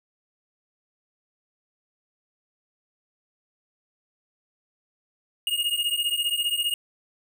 square beating tone pair, 2849 / 2864 Hz, F7 / F7, +34 / +43 cents, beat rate 15 Hz, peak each -27 / -27 dBFS, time 5.47-6.74 s, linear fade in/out 2 ms, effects none

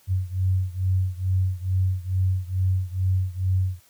sine beating tone pair, 92.5 / 94.8 Hz, F#2 / F#2, 0 / +43 cents, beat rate 2.3 Hz, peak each -22 / -24 dBFS, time 0.07-3.8 s, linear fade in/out 50 ms, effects white hiss -58 dBFS RMS until 3.89 s + high-pass 60 Hz 12 dB/octave

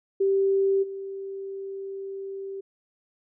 sine tone with level steps, 390.3 Hz, G4, 8 cents flat, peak -19 / -32 dBFS, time 0.2-2.61 s, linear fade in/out 10 ms, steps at 0.82 s, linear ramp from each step 20 ms, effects none

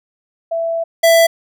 sine / square tone pair in turn, 664 / 664 Hz, E5 / E5, +12 / +12 cents, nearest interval unison, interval 0 cents, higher neither, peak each -16 / -8 dBFS, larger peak second, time 0.51-0.84 / 1.03-1.27 s, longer first, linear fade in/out 10 ms, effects none

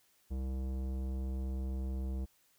sine tone with tanh clipping, 65.41 Hz, C2, in tune, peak -36 dBFS, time 0.3-2.26 s, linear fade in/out 20 ms, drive 16 dB, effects white hiss -70 dBFS RMS until 2.58 s

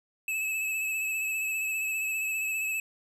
square tone with vibrato, 2600 Hz, E7, 24 cents flat, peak -29 dBFS, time 0.28-2.8 s, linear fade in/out 2 ms, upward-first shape sine, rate 15 Hz, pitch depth 29 cents each way, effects none

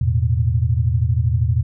sine chord, E suspended fourth, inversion none, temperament equal with one note detuned, 82.41 / 110 / 122.69 Hz, E2 / A2 / B2, 0 / 0 / -11 cents, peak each -19 dBFS, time 0.01-1.63 s, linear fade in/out 5 ms, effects none

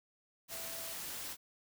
sine tone in noise, 662 Hz, E5, 7 cents sharp, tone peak -52 dBFS, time 0.49-0.96 s, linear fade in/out 50 ms, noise white, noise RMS -43 dBFS, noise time 0.48-1.37 s, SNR -12 dB, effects none

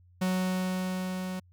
45% pulse tone with level ramp, 184.9 Hz, F#3, 1 cent flat, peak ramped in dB -25 to -33 dBFS, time 0.21-1.4 s, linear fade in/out 10 ms, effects added 89 Hz sine -56 dBFS peak until 1.52 s

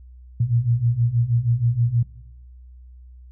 sine beating tone pair, 115 / 121.3 Hz, A#2 / B2, -23 / -31 cents, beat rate 6.3 Hz, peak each -22 / -19 dBFS, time 0.4-2.03 s, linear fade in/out 5 ms, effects noise-tail reverb RT60 0.9 s tail -18 dB re dry + added 62 Hz sine -41 dBFS peak until 3.31 s

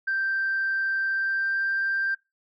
sine tone with pitch glide, 1568 to 1578 Hz, G6 to G6, 0 to +11 cents, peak -22 dBFS, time 0.07-2.15 s, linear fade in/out 10 ms, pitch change +11 cents, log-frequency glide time 1.1-1.62 s, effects noise-tail reverb RT60 0.2 s tail -20 dB re dry + tanh soft clip ceiling -19 dBFS

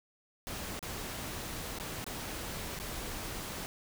pink noise with dropouts, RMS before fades -40 dBFS, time 0.47-3.66 s, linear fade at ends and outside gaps 0 ms, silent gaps 0.792-0.827 / 1.786-1.799 / 2.043-2.065 / 2.79-2.799 s, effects none

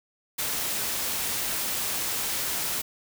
white noise, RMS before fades -29 dBFS, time 0.38-2.82 s, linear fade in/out 10 ms, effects none

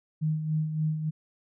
sine tone with tremolo, 155.56 Hz, D#3, in tune, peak -23 dBFS, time 0.21-1.11 s, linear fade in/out 20 ms, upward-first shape sine, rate 3.5 Hz, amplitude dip 55%, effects none

